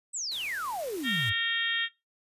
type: exponential sweep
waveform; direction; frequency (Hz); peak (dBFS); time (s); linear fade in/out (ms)
sine; down; 8372 to 92.5; -31; 0.13-1.33; 20
type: noise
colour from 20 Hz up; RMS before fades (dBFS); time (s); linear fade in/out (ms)
white; -45; 0.31-1.3; 10
type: harmonic tone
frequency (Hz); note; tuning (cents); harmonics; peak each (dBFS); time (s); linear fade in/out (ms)
460.4; A#4; -22; 3 / 4 / 5 / 6 / 7 / 8; -39 / -30 / -40 / -38 / -30 / -36; 1.03-1.89; 50
effects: noise-tail reverb RT60 0.2 s tail -17 dB re dry + resampled to 32000 Hz